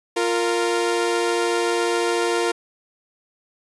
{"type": "tone pair together", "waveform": "sawtooth", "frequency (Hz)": [349.2, 463.1], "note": ["F4", "A#4"], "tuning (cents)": [0, -11], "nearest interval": "perfect fourth", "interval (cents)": 489, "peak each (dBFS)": -18, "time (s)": [0.16, 2.52], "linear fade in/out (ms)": 10, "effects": ["resampled to 24000 Hz"]}